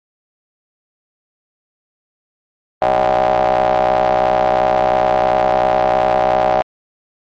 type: ring-modulated tone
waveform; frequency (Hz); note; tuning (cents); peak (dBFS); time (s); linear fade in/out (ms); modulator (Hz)
30% pulse; 62.9; B1; +32; -6; 2.82-6.62; 0; 687
effects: low-pass 3000 Hz 12 dB/octave + MP3 48 kbps